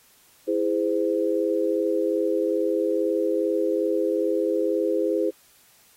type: chord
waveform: sine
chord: E augmented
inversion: none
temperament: just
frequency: 329.6 / 412 / 515 Hz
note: E4 / G#4 / B#4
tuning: 0 / -14 / -28 cents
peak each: -25 dBFS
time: 0.47-5.31 s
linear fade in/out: 20 ms
effects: white hiss -57 dBFS RMS until 5.96 s + AAC 48 kbps